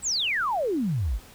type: exponential sweep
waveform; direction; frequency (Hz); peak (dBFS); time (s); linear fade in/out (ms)
sine; down; 8372 to 44.23; -23; 0.02-1.2; 50
effects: pink hiss -50 dBFS RMS until 1.34 s